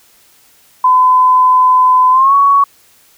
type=tone with pitch glide; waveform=sine; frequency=1014 to 1118.6 Hz; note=B5 to C#6; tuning=+45 to +15 cents; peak=-5 dBFS; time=0.84-2.64 s; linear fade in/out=5 ms; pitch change=+170 cents; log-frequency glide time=2.11-2.34 s; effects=white hiss -48 dBFS RMS until 3.17 s